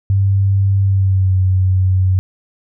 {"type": "tone with pitch glide", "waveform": "sine", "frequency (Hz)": [98, 93.47], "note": ["G2", "F#2"], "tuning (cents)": [0, 18], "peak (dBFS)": -10, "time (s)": [0.1, 2.19], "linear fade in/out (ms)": 0, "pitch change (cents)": -82, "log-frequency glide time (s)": [0.82, 1.37], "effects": []}